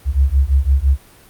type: beating tone pair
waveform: sine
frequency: 65.41 / 71.31 Hz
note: C2 / C#2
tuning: 0 / +50 cents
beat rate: 5.9 Hz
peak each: -14 dBFS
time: 0.05-0.98 s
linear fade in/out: 50 ms
effects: pink hiss -46 dBFS RMS until 1.29 s + Opus 32 kbps